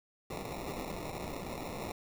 white noise with sample-and-hold, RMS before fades -40 dBFS, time 0.3-1.92 s, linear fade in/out 5 ms, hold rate 1575 Hz, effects none

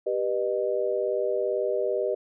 sine chord, G augmented, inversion none, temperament just, 392 / 490 / 612.5 Hz, G4 / B4 / D#5, 0 / -14 / -27 cents, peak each -28 dBFS, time 0.06-2.15 s, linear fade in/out 10 ms, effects none

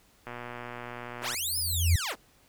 click train, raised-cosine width 0.5 ms, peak -24 dBFS, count 131, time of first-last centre 0.27-1.344 s, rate 121 Hz
10% pulse linear two-way sweep, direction up then down, 126.5 to 5274 to 126.5 Hz, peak -22 dBFS, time 1.21-2.16 s, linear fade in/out 50 ms, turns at 1.58 s
sine tone with exponential growth, 84.8 Hz, E2, 50 cents sharp, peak -17 dBFS, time 1.31-1.96 s, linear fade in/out 5 ms, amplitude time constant 140 ms
effects pink hiss -62 dBFS RMS until 2.48 s

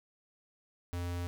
square tone, 87.6 Hz, F2, 6 cents sharp, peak -35 dBFS, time 0.93-1.27 s, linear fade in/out 0 ms, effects 12-bit

